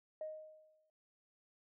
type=tone with exponential decay; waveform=sine; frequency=622.3 Hz; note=D#5; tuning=in tune; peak=-38 dBFS; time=0.21-0.9 s; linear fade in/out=2 ms; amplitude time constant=150 ms; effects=tanh soft clip ceiling -34 dBFS